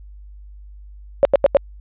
sine tone bursts, 558 Hz, C#5, 11 cents sharp, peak -7 dBFS, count 4, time 1.23-1.569 s, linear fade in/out 0 ms, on 21 ms, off 85 ms, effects added 50 Hz sine -37 dBFS peak until 1.8 s + resampled to 8000 Hz

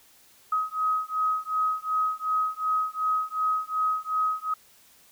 sine beating tone pair, 1264 / 1266.7 Hz, D#6 / D#6, +27 / +31 cents, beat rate 2.7 Hz, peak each -27 dBFS, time 0.52-4.54 s, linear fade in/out 5 ms, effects white hiss -57 dBFS RMS until 5.11 s

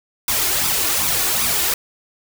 white noise with flanger, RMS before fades -19 dBFS, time 0.28-1.74 s, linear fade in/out 2 ms, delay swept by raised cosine 0.82 to 2.82 ms, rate 2.6 Hz, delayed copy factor +0.6, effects none

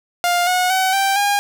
sawtooth tone with pitch steps, 703 / 728.6 / 755.2 / 782.7 / 811.3 Hz, F5 / F#5 / F#5 / G5 / G#5, +11 / -27 / +35 / -3 / -41 cents, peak -11 dBFS, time 0.24-1.39 s, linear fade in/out 0 ms, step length 230 ms, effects none

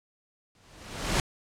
pink noise with exponential growth, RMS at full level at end -23 dBFS, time 0.55-1.2 s, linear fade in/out 1 ms, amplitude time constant 140 ms, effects low-pass 8000 Hz 12 dB/octave

